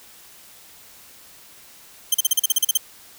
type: tone bursts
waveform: 10% pulse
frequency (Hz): 3136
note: G7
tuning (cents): 0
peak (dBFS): -6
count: 11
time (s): 2.12-2.774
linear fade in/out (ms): 5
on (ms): 24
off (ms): 39
effects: white hiss -47 dBFS RMS until 3.18 s